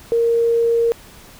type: tone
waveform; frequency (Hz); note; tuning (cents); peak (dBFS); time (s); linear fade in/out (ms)
sine; 464.7; A#4; -5; -13; 0.12-0.92; 0
effects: pink hiss -43 dBFS RMS until 1.39 s